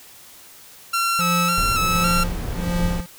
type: tone with vibrato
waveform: sawtooth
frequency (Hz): 1334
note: E6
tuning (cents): +20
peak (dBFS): -15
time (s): 0.93-2.24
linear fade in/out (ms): 10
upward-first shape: square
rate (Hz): 1.8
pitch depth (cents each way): 40
type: tone with tremolo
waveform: square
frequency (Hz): 174.61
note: F3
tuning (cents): 0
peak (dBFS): -21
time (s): 1.19-3.06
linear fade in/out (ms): 0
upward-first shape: sine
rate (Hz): 1.4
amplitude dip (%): 100
type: noise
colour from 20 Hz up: brown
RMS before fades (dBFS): -25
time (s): 1.57-3.01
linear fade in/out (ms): 10
effects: white hiss -45 dBFS RMS until 3.18 s